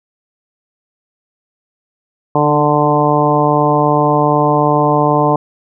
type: harmonic tone with a mistuned harmonic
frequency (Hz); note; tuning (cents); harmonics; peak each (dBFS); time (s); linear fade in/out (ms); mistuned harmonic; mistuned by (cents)
148.1; D3; +15; 1 / 2 / 3 / 4 / 5 / 6 / 7; -17 / -17 / -17 / -17 / -17 / -17 / -17; 2.35-5.36; 2; 2; +15
effects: none